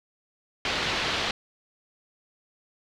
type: low-pass noise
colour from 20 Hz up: white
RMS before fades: -28 dBFS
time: 0.65-1.31 s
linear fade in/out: 2 ms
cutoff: 4200 Hz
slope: 24 dB/octave
effects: none